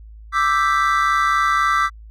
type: chord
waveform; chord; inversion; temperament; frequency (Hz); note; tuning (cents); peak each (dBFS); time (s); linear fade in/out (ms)
triangle; E minor seventh; third; equal; 1174.7 / 1318.5 / 1568 / 1975.5; D6 / E6 / G6 / B6; 0 / 0 / 0 / 0; -16 / -18 / -22 / -22; 0.32-1.9; 50
effects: added 54 Hz sine -37 dBFS peak until 2.1 s